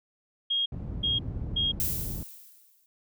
sine tone bursts, 3258 Hz, G#7, 34 cents flat, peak -24 dBFS, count 3, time 0.5-1.72 s, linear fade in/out 10 ms, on 160 ms, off 370 ms
white low-pass noise, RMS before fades -35 dBFS, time 0.72-2.23 s, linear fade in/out 2 ms, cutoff 130 Hz, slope 12 dB/octave
violet noise with exponential decay, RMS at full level -27 dBFS, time 1.8-2.86 s, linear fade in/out 0 ms, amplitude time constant 230 ms
effects none

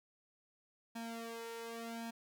sawtooth tone with flanger, 230 Hz, A#3, 23 cents flat, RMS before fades -45 dBFS, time 0.95-2.11 s, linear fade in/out 10 ms, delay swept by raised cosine 1.2 to 2.09 ms, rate 0.88 Hz, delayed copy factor +0.95, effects none

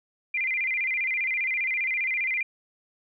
sine tone with vibrato, 2217 Hz, C#7, in tune, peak -24 dBFS, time 0.34-2.43 s, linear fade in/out 5 ms, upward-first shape square, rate 15 Hz, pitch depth 130 cents each way, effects none

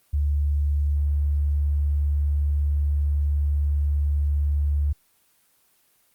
sine tone, 72.6 Hz, D2, 19 cents flat, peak -19 dBFS, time 0.13-4.93 s, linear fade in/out 10 ms, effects white hiss -63 dBFS RMS until 6.14 s + Opus 24 kbps

